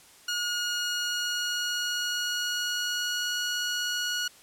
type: tone with pitch glide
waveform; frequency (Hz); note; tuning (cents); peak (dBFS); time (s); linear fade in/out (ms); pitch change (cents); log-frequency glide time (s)
15% pulse; 1438 to 1453; F#6 to F#6; -50 to -32; -21; 0.28-4.28; 5; +18; 0.51-3.38
effects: white hiss -54 dBFS RMS until 4.42 s + low-pass 11000 Hz 12 dB/octave